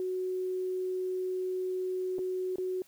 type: tone with dropouts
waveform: sine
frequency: 370 Hz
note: F#4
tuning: in tune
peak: -30 dBFS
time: 0-2.82 s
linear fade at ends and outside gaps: 1 ms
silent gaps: 2.184-2.19 / 2.558-2.583 s
effects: white hiss -62 dBFS RMS until 2.87 s